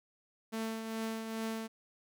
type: tone with tremolo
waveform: sawtooth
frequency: 223.1 Hz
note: A3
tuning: 24 cents sharp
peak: -30 dBFS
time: 0.52-1.68 s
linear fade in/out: 20 ms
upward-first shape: triangle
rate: 2.4 Hz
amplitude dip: 50%
effects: none